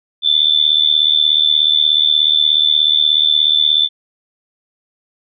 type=tone with amplitude modulation; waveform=sine; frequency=3519 Hz; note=A7; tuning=in tune; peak=-6 dBFS; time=0.22-3.89 s; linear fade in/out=50 ms; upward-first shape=sine; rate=76.7 Hz; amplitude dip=85%; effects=none

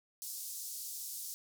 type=band-pass noise; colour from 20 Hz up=white; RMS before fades=-43 dBFS; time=0.22-1.34 s; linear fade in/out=0 ms; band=4900 to 16000 Hz; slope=24 dB/octave; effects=none

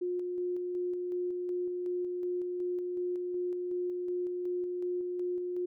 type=tone with tremolo; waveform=sine; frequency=357.6 Hz; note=F4; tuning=41 cents sharp; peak=-30 dBFS; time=0.01-5.66 s; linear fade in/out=10 ms; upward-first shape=square; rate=2.7 Hz; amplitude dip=25%; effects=none

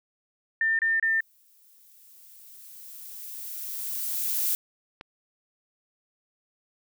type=tone bursts; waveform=sine; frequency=1801 Hz; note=A6; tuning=40 cents sharp; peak=-21 dBFS; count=3; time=0.61-1.206 s; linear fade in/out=2 ms; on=180 ms; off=28 ms
type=noise with exponential growth; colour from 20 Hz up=violet; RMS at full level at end=-25 dBFS; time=1.05-4.55 s; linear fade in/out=1 ms; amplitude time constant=760 ms
type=click; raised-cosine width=0.3 ms; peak=-24 dBFS; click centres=5.011 s
effects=none

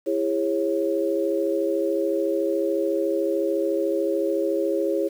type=tone cluster; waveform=sine; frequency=332.6 / 406.4 / 546 Hz; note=E4 / G#4 / C#5; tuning=+16 / -38 / -26 cents; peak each=-25 dBFS; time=0.06-5.09 s; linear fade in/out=20 ms; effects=8-bit

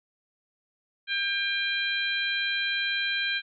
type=harmonic tone; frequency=798 Hz; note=G5; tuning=31 cents sharp; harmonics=2 / 3 / 4 / 5; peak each=-29 / -31 / -32 / -33 dBFS; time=1.07-3.42 s; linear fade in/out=50 ms; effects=none

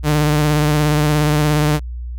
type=tone with vibrato; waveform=sawtooth; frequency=150 Hz; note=D3; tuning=37 cents sharp; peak=-9 dBFS; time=0.03-1.8 s; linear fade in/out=50 ms; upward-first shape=sine; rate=17 Hz; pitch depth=34 cents each way; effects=added 60 Hz sine -24 dBFS peak until 2.18 s

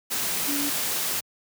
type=tone in noise; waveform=sine; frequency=286 Hz; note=D4; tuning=46 cents flat; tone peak=-28 dBFS; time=0.47-0.7 s; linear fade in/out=20 ms; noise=white; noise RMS=-27 dBFS; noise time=0.1-1.21 s; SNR=-4 dB; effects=high-pass 100 Hz 12 dB/octave

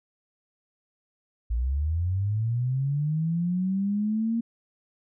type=linear sweep; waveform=sine; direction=up; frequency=54.6 to 233.1 Hz; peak=-23 dBFS; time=1.5-4.41 s; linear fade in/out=10 ms; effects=none

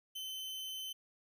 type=tone; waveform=40% pulse; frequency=3062 Hz; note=G7; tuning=41 cents flat; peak=-40 dBFS; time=0.15-0.93 s; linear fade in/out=10 ms; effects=none

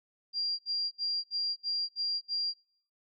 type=tone bursts; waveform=sine; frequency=4769 Hz; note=D8; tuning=26 cents sharp; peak=-29 dBFS; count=7; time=0.33-2.54 s; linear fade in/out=50 ms; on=260 ms; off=65 ms; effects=noise-tail reverb RT60 0.7 s tail -26 dB re dry

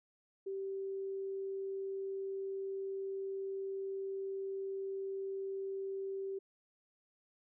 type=tone; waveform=sine; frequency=388.6 Hz; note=G4; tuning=15 cents flat; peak=-37 dBFS; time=0.46-6.39 s; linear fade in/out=10 ms; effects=none

